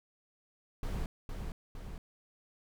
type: noise with echo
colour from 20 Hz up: brown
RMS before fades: -35 dBFS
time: 0.83-1.06 s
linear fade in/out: 2 ms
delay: 460 ms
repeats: 2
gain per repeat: -4 dB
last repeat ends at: 1.98 s
effects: none